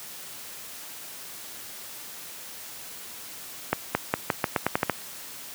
accelerating click train, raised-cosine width 0.5 ms, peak -6 dBFS, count 10, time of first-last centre 3.73-4.897 s, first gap 220 ms, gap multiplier 0.86, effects white hiss -41 dBFS RMS until 5.54 s + high-pass 100 Hz 12 dB/octave

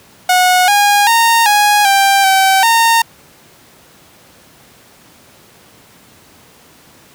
sawtooth tone with pitch steps, 730 / 818 / 922 / 829 / 788 / 770 / 918 Hz, F#5 / G#5 / A#5 / G#5 / G5 / G5 / A#5, -24 / -26 / -19 / -3 / +9 / -31 / -27 cents, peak -4 dBFS, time 0.29-3.02 s, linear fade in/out 5 ms, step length 390 ms, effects pink hiss -44 dBFS RMS until 7.14 s + high-pass 100 Hz 12 dB/octave

